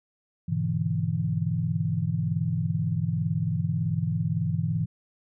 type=chord; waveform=sine; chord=E dominant seventh; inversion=first; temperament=equal with one note detuned; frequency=102.34 / 123.47 / 146.83 / 164.81 Hz; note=G#2 / B2 / D3 / E3; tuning=-25 / 0 / 0 / 0 cents; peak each=-30 / -31 / -31 / -27 dBFS; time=0.48-4.86 s; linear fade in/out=10 ms; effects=none